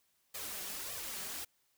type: noise with flanger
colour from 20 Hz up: white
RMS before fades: -42 dBFS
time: 0.34-1.45 s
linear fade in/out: 10 ms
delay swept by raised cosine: 1.6 to 5.4 ms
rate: 1.7 Hz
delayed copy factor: +0.75
effects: white hiss -75 dBFS RMS until 1.77 s